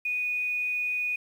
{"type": "tone", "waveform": "sine", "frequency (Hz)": 2474, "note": "D#7", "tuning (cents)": -10, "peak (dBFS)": -26, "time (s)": [0.05, 1.16], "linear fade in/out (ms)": 5, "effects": ["9-bit"]}